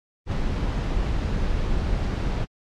brown noise with ADSR envelope, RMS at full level -22 dBFS, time 0.26-2.46 s, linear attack 63 ms, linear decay 3 ms, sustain -2 dB, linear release 29 ms, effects low-pass 5000 Hz 12 dB/octave + AAC 64 kbps

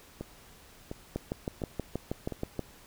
two click trains, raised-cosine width 2 ms, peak -23 / -18 dBFS, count 4 / 10, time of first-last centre 0.21-2.323 / 1.16-2.593 s, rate 1.42 / 6.28 Hz, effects pink hiss -55 dBFS RMS until 2.86 s

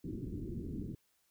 white low-pass noise, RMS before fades -41 dBFS, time 0.04-0.95 s, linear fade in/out 5 ms, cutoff 350 Hz, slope 48 dB/octave, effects white hiss -75 dBFS RMS until 1.3 s

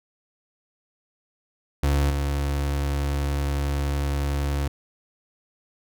35% pulse tone with level steps, 70.8 Hz, C#2, 37 cents sharp, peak -17 / -21 dBFS, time 1.83-4.68 s, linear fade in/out 5 ms, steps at 2.1 s, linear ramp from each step 2 ms, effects none

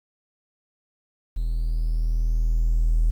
triangle tone with level ramp, 40.42 Hz, E1, 33 cents flat, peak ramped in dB -20 to -13 dBFS, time 1.36-3.11 s, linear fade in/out 10 ms, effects tanh soft clip ceiling -12 dBFS + 9-bit

